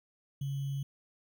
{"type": "tone with sample-and-hold", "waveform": "sine", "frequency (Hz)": 138.3, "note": "C#3", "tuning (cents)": -4, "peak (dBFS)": -32, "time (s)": [0.41, 0.83], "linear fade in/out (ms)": 5, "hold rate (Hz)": 3150, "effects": []}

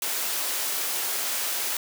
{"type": "high-pass noise", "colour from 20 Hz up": "white", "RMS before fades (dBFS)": -28, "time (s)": [0.02, 1.77], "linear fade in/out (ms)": 2, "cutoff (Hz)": 380, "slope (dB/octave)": 12, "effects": []}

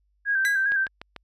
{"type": "tone with vibrato", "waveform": "sine", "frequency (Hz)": 1600, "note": "G6", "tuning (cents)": 35, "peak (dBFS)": -20, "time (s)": [0.25, 0.88], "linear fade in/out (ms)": 50, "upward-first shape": "square", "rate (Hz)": 4.9, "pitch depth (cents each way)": 43}
{"type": "tone with exponential decay", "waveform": "sawtooth", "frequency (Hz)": 1987, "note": "B6", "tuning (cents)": 10, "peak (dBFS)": -20, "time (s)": [0.45, 0.67], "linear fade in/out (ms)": 0, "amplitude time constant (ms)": 46}
{"type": "click train", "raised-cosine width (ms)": 0.3, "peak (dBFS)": -21, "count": 4, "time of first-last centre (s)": [0.72, 1.163], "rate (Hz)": 6.77}
{"effects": ["added 50 Hz sine -65 dBFS peak until 1.23 s", "resampled to 32000 Hz"]}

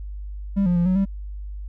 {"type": "tone with pitch steps", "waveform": "triangle", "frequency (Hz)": [198, 176.6, 173.2, 185, 195.5], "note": ["G3", "F3", "F3", "F#3", "G3"], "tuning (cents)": [18, 20, -14, 0, -4], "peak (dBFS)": -14, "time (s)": [0.56, 1.055], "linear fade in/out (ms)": 20, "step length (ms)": 99, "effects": ["tanh soft clip ceiling -10 dBFS", "added 50 Hz sine -30 dBFS peak until 1.68 s"]}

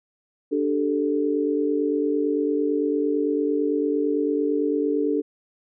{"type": "chord", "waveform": "sine", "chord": "D suspended fourth", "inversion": "none", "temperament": "just", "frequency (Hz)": [293.7, 391.6, 440.5], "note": ["D4", "G4", "A4"], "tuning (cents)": [0, -2, 2], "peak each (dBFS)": [-23, -27, -24], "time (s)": [0.51, 5.22], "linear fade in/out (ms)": 20, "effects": []}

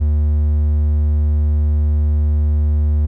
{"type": "tone", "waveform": "triangle", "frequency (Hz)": 75, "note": "D2", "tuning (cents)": 37, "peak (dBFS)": -10, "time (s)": [0, 3.07], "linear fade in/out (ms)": 20, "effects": []}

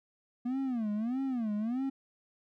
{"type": "tone with vibrato", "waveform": "triangle", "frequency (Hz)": 237, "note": "A#3", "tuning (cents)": 29, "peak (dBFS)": -28, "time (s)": [0.45, 1.9], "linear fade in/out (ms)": 10, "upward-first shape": "sine", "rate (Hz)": 1.6, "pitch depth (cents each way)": 230, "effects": []}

